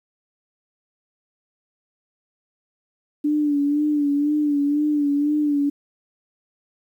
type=tone with vibrato; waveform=sine; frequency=292.5 Hz; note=D4; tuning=7 cents flat; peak=-17 dBFS; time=3.24-5.7 s; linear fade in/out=10 ms; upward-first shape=sine; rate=2 Hz; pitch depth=48 cents each way; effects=9-bit